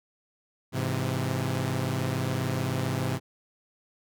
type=chord; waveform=sawtooth; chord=Ab augmented; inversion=none; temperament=equal with one note detuned; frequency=103.83 / 130.81 / 166.25 Hz; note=Ab2 / C3 / E3; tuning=0 / 0 / +15 cents; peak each=-28 / -25 / -30 dBFS; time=0.72-3.2 s; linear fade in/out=50 ms; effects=none